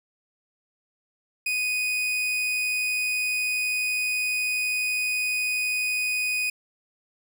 40% pulse tone, 2489 Hz, D#7, in tune, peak -23 dBFS, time 1.46-6.5 s, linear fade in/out 5 ms, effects none

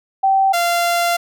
sine / sawtooth tone pair in turn, 775 / 691 Hz, G5 / F5, -20 / -19 cents, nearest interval major second, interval 199 cents, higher first, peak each -11 dBFS, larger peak neither, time 0.23-0.53 / 0.53-1.17 s, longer second, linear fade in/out 10 ms, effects none

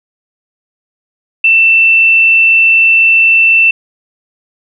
sine tone, 2674 Hz, E7, 24 cents sharp, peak -4 dBFS, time 1.44-3.71 s, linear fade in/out 5 ms, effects none

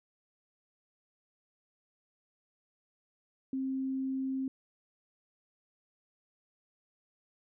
sine tone, 265.2 Hz, C4, 23 cents sharp, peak -31 dBFS, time 3.53-4.48 s, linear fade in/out 2 ms, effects none

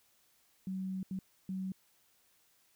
sine tone bursts at uneven times, 188.9 Hz, F#3, 36 cents sharp, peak -35 dBFS, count 3, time 0.67-1.03 / 1.11-1.19 / 1.49-1.72 s, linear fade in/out 2 ms, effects white hiss -70 dBFS RMS until 2.75 s

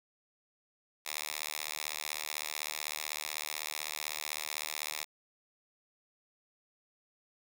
5% pulse tone with high-pass filter, 75.9 Hz, D#2, 42 cents flat, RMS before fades -39 dBFS, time 1.05-5.05 s, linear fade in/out 20 ms, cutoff 2100 Hz, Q 0.53, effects none

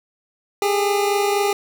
25% pulse tone pair together, 403.6 / 427.6 Hz, G#4 / A4, -49 / -49 cents, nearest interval minor second, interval 100 cents, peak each -14 / -22 dBFS, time 0.62-1.53 s, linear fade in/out 2 ms, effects none

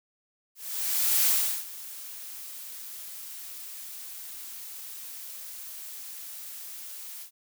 blue noise with ADSR envelope, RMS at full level -22 dBFS, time 0.55-7.31 s, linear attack 710 ms, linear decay 380 ms, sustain -19 dB, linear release 92 ms, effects none

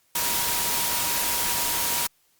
sine tone in noise, 953 Hz, A#5, 38 cents sharp, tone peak -34 dBFS, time 0.15-2.07 s, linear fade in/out 5 ms, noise white, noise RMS -25 dBFS, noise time 0.15-2.07 s, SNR -12 dB, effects white hiss -65 dBFS RMS until 2.39 s + Opus 48 kbps

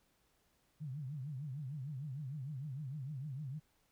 sine tone with vibrato, 140 Hz, C#3, 18 cents sharp, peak -40 dBFS, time 0.8-3.6 s, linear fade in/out 20 ms, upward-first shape triangle, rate 6.6 Hz, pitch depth 230 cents each way, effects pink hiss -75 dBFS RMS until 3.91 s

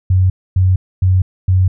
sine tone bursts, 92.9 Hz, F#2, 7 cents sharp, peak -8 dBFS, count 4, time 0.1-1.68 s, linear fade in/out 5 ms, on 200 ms, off 260 ms, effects none

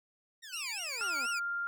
15% pulse exponential sweep, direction down, 1910 to 229.1 Hz, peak -39 dBFS, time 0.42-1.27 s, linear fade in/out 20 ms
20% pulse tone with vibrato, 2537 Hz, D#7, 33 cents sharp, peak -31 dBFS, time 0.52-1.4 s, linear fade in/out 20 ms, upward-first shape triangle, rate 4.2 Hz, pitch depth 240 cents each way
sine tone, 1396.9 Hz, F6, in tune, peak -32 dBFS, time 1.01-1.67 s, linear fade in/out 0 ms
effects none

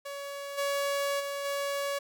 sawtooth tone with level steps, 563 Hz, C#5, 27 cents sharp, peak -33 / -24 / -29 / -26 dBFS, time 0.05-1.99 s, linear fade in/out 10 ms, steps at 0.57 / 1.19 / 1.44 s, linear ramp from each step 20 ms, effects none

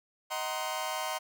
sawtooth chord, C half-diminished seventh, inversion first, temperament just, 627.9 / 753.5 / 941.9 / 1046.5 Hz, Eb5 / Gb5 / Bb5 / C6, +16 / +31 / +18 / 0 cents, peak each -34 dBFS, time 0.3-1.19 s, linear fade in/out 20 ms, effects none

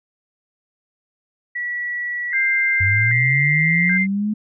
sine tone with vibrato, 1760 Hz, A6, in tune, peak -22 dBFS, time 1.55-3.98 s, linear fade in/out 10 ms, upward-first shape square, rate 0.64 Hz, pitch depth 170 cents each way
sine tone, 2093 Hz, C7, in tune, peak -16 dBFS, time 2.31-4.07 s, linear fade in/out 50 ms
sine linear sweep, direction up, 92.5 to 215.6 Hz, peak -18 dBFS, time 2.8-4.34 s, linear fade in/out 10 ms
effects none

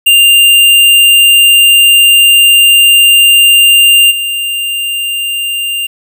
square tone with level steps, 2794 Hz, F7, in tune, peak -3 / -13 dBFS, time 0.06-5.87 s, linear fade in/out 10 ms, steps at 4.1 s, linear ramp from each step 20 ms, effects 7-bit

